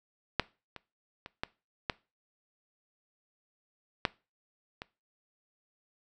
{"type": "clicks", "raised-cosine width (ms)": 0.3, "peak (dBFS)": [-8, -26, -26, -16, -13, -9, -23], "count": 7, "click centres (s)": [0.397, 0.763, 1.261, 1.435, 1.898, 4.052, 4.819], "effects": ["noise-tail reverb RT60 0.3 s tail -21 dB re dry"]}